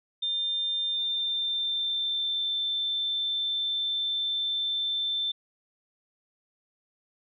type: tone with pitch glide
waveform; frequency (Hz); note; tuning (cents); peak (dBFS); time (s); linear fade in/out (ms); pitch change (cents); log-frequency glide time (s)
sine; 3600 to 3550; A7 to A7; +39 to +15; -26; 0.22-5.32; 10; -24; 0.89-2.57
effects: none